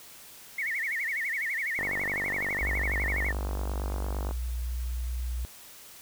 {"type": "tone with vibrato", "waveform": "sine", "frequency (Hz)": 2004, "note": "B6", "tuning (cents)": 25, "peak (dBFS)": -28, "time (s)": [0.58, 3.32], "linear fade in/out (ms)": 5, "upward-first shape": "sine", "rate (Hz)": 12, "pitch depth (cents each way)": 200}
{"type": "click train", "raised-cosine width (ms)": 1, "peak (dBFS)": -22, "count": 124, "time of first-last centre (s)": [1.79, 4.31], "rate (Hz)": 48.8}
{"type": "tone", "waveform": "sine", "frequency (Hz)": 61, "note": "B1", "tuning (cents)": -21, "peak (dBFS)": -29, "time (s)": [2.61, 5.45], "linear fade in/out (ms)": 0}
{"effects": ["white hiss -49 dBFS RMS until 6.01 s"]}